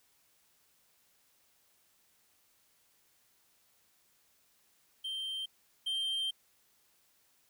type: tone pair in turn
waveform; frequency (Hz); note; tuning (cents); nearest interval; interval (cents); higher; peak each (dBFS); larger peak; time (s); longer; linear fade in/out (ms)
triangle; 3141 / 3153; G7 / G7; +3 / +9; unison; 6; second; -34 / -30; second; 5.04-5.46 / 5.86-6.31; second; 10
effects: white hiss -70 dBFS RMS until 7.49 s